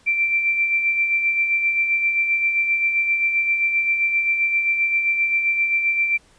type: tone with tremolo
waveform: sine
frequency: 2349 Hz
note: D7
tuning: in tune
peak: -15 dBFS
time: 0.06-6.18 s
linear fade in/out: 20 ms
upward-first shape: sine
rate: 7.6 Hz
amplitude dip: 45%
effects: pink hiss -55 dBFS RMS until 6.38 s + resampled to 22050 Hz